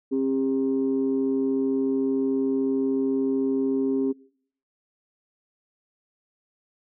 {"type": "tone pair together", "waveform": "sine", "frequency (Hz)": [267.9, 401.4], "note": ["C4", "G4"], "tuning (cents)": [41, 41], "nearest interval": "perfect fifth", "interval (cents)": 700, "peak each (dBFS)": [-22, -25], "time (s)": [0.11, 4.13], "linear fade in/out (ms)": 20, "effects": ["noise-tail reverb RT60 0.6 s tail -23 dB re dry", "tanh soft clip ceiling -15 dBFS"]}